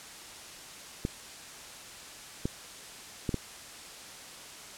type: clicks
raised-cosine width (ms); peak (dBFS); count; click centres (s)
3; -16; 4; 1.051 / 2.455 / 3.292 / 3.343
effects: white hiss -46 dBFS RMS until 4.77 s + low-pass 9000 Hz 12 dB/octave